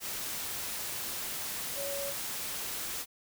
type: tone in noise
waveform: sine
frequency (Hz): 560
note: C#5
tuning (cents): +18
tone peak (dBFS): -36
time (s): 1.75-2.14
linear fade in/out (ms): 50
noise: white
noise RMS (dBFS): -37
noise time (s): 0-3.06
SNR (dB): -2
effects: none